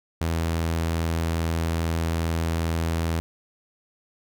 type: tone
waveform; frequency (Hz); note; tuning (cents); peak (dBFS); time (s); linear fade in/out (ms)
sawtooth; 82.41; E2; 0; -19; 0.21-3.2; 0
effects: none